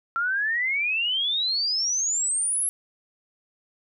sine exponential sweep, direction up, 1352 to 11250 Hz, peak -22 dBFS, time 0.16-2.69 s, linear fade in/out 0 ms, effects none

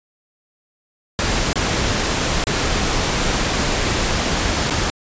pink noise with dropouts, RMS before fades -19 dBFS, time 1.19-4.9 s, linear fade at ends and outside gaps 0 ms, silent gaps 1.53-1.557 / 2.439-2.47 / 4.699-4.707 s, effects resampled to 16000 Hz

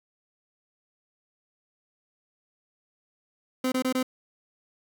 30% pulse tone bursts, 257.3 Hz, C4, 29 cents flat, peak -21 dBFS, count 4, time 3.64-4.029 s, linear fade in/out 5 ms, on 80 ms, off 23 ms, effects none

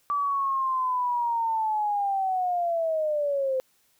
sine linear sweep, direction down, 1160 to 515 Hz, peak -23 dBFS, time 0.1-3.6 s, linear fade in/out 0 ms, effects white hiss -66 dBFS RMS until 3.99 s

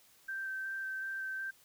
sine tone with vibrato, 1559 Hz, G6, 10 cents flat, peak -36 dBFS, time 0.28-1.51 s, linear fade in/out 10 ms, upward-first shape square, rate 2.7 Hz, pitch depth 10 cents each way, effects white hiss -64 dBFS RMS until 1.64 s

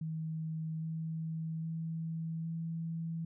sine tone with pitch steps, 159.4 / 161.07 / 162.75 / 164.45 Hz, D#3 / E3 / E3 / E3, +42 / -40 / -22 / -4 cents, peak -35 dBFS, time 0.01-3.25 s, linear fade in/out 5 ms, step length 810 ms, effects none

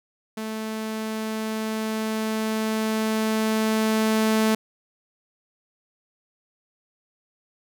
sawtooth tone with level ramp, 219 Hz, A3, 8 cents flat, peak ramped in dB -25 to -14 dBFS, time 0.37-4.55 s, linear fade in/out 5 ms, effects none

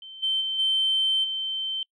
sine tone with level steps, 3100 Hz, G7, 20 cents flat, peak -39 / -21 / -25 / -19 / -26 dBFS, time 0.02-1.83 s, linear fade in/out 2 ms, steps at 0.22 / 0.4 / 0.58 / 1.23 s, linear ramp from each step 20 ms, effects noise-tail reverb RT60 0.1 s tail -26 dB re dry + tanh soft clip ceiling -15 dBFS

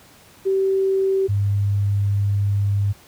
sine tone pair in turn, 385.6 / 100.76 Hz, G4 / G2, -28 / +48 cents, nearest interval octave + major seventh, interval 2324 cents, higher first, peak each -16 dBFS, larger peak neither, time 0.45-1.28 / 1.28-2.93 s, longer second, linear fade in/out 20 ms, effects pink hiss -49 dBFS RMS until 3.07 s + high-pass 60 Hz 12 dB/octave

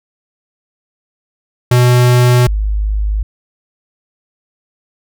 square / sine tone pair in turn, 123.47 / 51.79 Hz, B2 / G#1, 0 / -4 cents, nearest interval octave + minor third, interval 1504 cents, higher first, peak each -7 / -12 dBFS, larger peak first, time 1.71-2.47 / 2.47-3.23 s, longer neither, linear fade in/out 5 ms, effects none

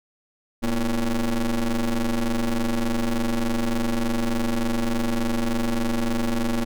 40% pulse ring-modulated tone, 112.3 Hz, A2, 36 cents sharp, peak -17 dBFS, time 0.62-6.65 s, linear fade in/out 20 ms, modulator 124 Hz, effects none

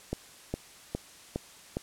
click train, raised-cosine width 2 ms, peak -17 dBFS, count 5, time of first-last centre 0.13-1.769 s, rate 2.44 Hz, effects white hiss -52 dBFS RMS until 1.82 s + low-pass 10000 Hz 12 dB/octave

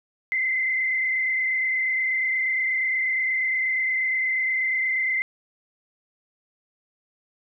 sine tone with frequency modulation, 2062 Hz, C7, 26 cents flat, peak -21 dBFS, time 0.32-5.22 s, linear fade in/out 0 ms, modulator 28.4 Hz, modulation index 1.7, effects none

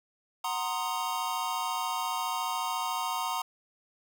square chord, C half-diminished seventh, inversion second, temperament equal, 740 / 932.3 / 1046.5 / 1244.5 Hz, Gb5 / Bb5 / C6 / Eb6, 0 / 0 / 0 / 0 cents, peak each -38 / -34 / -36 / -38 dBFS, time 0.44-3.42 s, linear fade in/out 5 ms, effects 11-bit

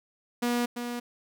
sawtooth tone with echo, 241 Hz, B3, 42 cents flat, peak -21 dBFS, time 0.42-0.66 s, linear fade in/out 10 ms, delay 340 ms, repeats 1, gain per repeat -7 dB, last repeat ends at 1 s, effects none

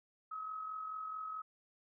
sine tone with amplitude modulation, 1278 Hz, D#6, 46 cents sharp, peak -38 dBFS, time 0.31-1.42 s, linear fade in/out 10 ms, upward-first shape sine, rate 44.6 Hz, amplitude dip 45%, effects none

